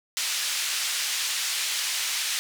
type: band-pass noise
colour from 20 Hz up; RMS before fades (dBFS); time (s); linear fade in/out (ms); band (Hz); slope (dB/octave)
pink; -28; 0.17-2.39; 0; 2600 to 9100; 12
effects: none